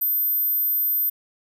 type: tone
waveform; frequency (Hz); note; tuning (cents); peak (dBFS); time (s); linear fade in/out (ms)
sine; 13640; G#9; +45; -19; 0.01-1.1; 10
effects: none